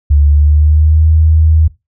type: tone with pitch glide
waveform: sine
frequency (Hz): 72.5 to 79.06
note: D2 to D#2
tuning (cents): -22 to +28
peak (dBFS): -5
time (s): 0.1-1.68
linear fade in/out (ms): 10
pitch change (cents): +150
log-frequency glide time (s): 0.26-1.07
effects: noise-tail reverb RT60 0.2 s tail -17 dB re dry